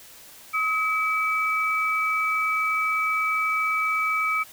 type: tone pair together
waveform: sine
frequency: 1274 / 2298 Hz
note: D#6 / D7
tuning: +41 / -38 cents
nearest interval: minor seventh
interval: 1021 cents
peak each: -24 dBFS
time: 0.53-4.44 s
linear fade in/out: 20 ms
effects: white hiss -47 dBFS RMS until 4.52 s